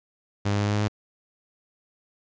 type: tone with pitch steps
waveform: sawtooth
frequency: 101.4 / 102.16 / 102.93 / 103.71 / 104.49 / 105.28 Hz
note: G#2 / G#2 / G#2 / G#2 / G#2 / G#2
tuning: -41 / -28 / -15 / -2 / +11 / +24 cents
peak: -18 dBFS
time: 0.45-0.882 s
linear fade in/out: 10 ms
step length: 72 ms
effects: resampled to 16000 Hz + 10-bit